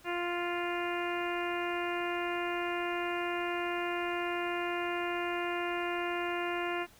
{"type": "harmonic tone", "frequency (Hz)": 349.2, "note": "F4", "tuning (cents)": 0, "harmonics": [1, 2, 3, 4, 5, 6, 7, 8], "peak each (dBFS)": [-35, -38, -40, -41, -42, -43, -43, -44], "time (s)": [0.04, 6.87], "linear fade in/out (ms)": 50, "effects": ["pink hiss -59 dBFS RMS until 6.99 s"]}